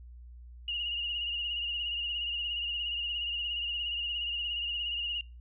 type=tone with vibrato; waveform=sine; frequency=2849 Hz; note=F7; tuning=34 cents sharp; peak=-31 dBFS; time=0.68-5.21 s; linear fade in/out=2 ms; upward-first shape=triangle; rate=17 Hz; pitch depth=54 cents each way; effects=noise-tail reverb RT60 0.3 s tail -24 dB re dry + added 60 Hz sine -46 dBFS peak until 5.4 s